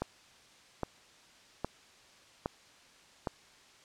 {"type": "click train", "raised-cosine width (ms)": 1, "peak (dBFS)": -18, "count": 5, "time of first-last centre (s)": [0.02, 3.272], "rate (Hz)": 1.23, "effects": ["white hiss -59 dBFS RMS until 3.84 s", "low-pass 6000 Hz 12 dB/octave"]}